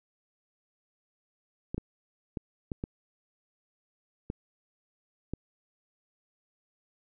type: clicks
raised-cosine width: 3 ms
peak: -20 dBFS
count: 7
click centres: 1.745 / 1.78 / 2.372 / 2.718 / 2.839 / 4.301 / 5.336 s
effects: none